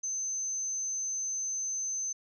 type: tone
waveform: sine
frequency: 6190 Hz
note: G8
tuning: 23 cents flat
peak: -31 dBFS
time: 0.03-2.13 s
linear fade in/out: 10 ms
effects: none